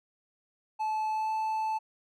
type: tone with pitch glide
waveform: triangle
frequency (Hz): 867 to 875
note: A5 to A5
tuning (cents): -26 to -10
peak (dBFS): -26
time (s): 0.79-1.79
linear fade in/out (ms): 20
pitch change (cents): +16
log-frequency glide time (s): 1.1-1.31
effects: none